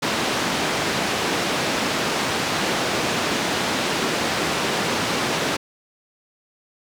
pink band-pass noise, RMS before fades -23 dBFS, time 0.02-5.57 s, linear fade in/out 10 ms, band 200 to 5600 Hz, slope 12 dB/octave, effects none

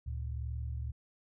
sine tone pair together, 71.66 / 113.4 Hz, D2 / A#2, -42 / -47 cents, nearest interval minor sixth, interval 795 cents, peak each -36 / -40 dBFS, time 0.06-0.92 s, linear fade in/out 10 ms, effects none

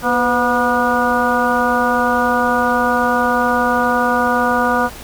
harmonic tone with a mistuned harmonic, 242.1 Hz, B3, 34 cents flat, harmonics 1 / 2 / 3 / 4 / 5 / 6, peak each -20 / -20 / -20 / -20 / -20 / -20 dBFS, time 0.02-4.9 s, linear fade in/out 50 ms, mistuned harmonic 2, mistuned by +62 cents, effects added 60 Hz sine -39 dBFS peak until 5.03 s + pink hiss -35 dBFS RMS until 5.03 s

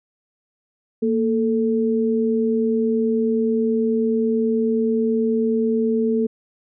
sine tone pair together, 230.7 / 440 Hz, A#3 / A4, -18 / 0 cents, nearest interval major seventh, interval 1118 cents, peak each -19 / -20 dBFS, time 1.02-6.27 s, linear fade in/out 10 ms, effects none

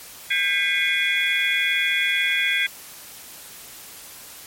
sine tone cluster, 1597 / 2002 / 2164 / 2438 / 3364 Hz, G6 / B6 / C#7 / D#7 / G#7, +32 / +23 / -42 / -36 / +22 cents, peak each -25 dBFS, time 0.3-2.67 s, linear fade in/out 10 ms, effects white hiss -41 dBFS RMS until 4.46 s + MP3 64 kbps

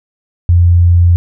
sine tone, 86.9 Hz, F2, 8 cents flat, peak -4 dBFS, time 0.49-1.16 s, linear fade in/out 0 ms, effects none

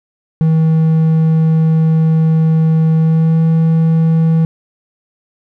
triangle tone with pitch glide, 160.1 to 162.24 Hz, D#3 to E3, +50 to -27 cents, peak -6 dBFS, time 0.41-4.45 s, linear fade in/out 0 ms, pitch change +23 cents, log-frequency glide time 2.96-3.41 s, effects none

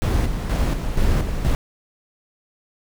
brown noise with tremolo, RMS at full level -18 dBFS, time 0.02-1.55 s, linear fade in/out 0 ms, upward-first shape square, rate 2.1 Hz, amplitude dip 50%, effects none

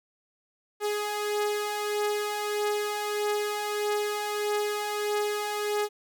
sawtooth beating tone pair, 415.7 / 417.3 Hz, G#4 / G#4, +2 / +8 cents, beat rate 1.6 Hz, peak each -30 / -24 dBFS, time 0.8-5.89 s, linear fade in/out 50 ms, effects none

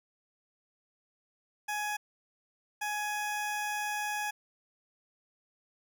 20% pulse tone bursts at uneven times, 837 Hz, G#5, 13 cents sharp, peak -27 dBFS, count 2, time 1.68-1.97 / 2.81-4.31 s, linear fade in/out 10 ms, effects none

